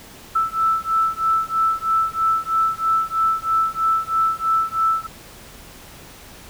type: beating tone pair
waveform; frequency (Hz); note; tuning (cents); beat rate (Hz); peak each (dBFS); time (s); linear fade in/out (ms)
sine; 1318.5 / 1321.6; E6 / E6; 0 / +4; 3.1; -20; 0.35-5.07; 10
effects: pink hiss -42 dBFS RMS until 6.49 s